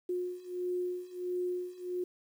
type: beating tone pair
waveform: sine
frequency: 358.8 / 360.3 Hz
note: F4 / F#4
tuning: +47 / -46 cents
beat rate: 1.5 Hz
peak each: -37 / -35 dBFS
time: 0.09-2.04 s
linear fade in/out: 5 ms
effects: 10-bit